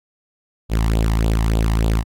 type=tone with flanger; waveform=sawtooth; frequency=55 Hz; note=A1; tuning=in tune; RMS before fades=-17 dBFS; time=0.69-2.04 s; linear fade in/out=50 ms; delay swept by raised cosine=0.25 to 1.06 ms; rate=3.4 Hz; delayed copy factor=+0.7; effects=AAC 64 kbps